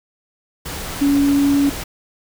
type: tone in noise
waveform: sine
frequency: 282.1 Hz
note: C#4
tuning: 30 cents sharp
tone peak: -12 dBFS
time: 1.01-1.7 s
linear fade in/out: 10 ms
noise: pink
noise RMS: -28 dBFS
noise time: 0.65-1.84 s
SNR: +13 dB
effects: none